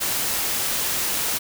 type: noise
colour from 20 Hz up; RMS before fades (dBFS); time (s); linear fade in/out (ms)
white; -24; 0-1.39; 20
effects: none